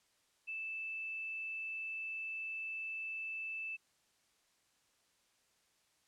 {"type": "tone", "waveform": "sine", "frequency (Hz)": 2637, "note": "E7", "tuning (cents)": 0, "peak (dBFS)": -39, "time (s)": [0.47, 3.77], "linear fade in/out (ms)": 20, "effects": ["white hiss -74 dBFS RMS until 6.07 s", "low-pass 9000 Hz 12 dB/octave"]}